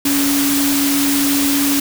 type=tone in noise; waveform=sine; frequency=281 Hz; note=C#4; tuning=24 cents sharp; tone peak=-15 dBFS; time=0.05-1.8 s; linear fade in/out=5 ms; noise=white; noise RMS=-19 dBFS; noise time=0.05-1.8 s; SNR=+1 dB; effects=none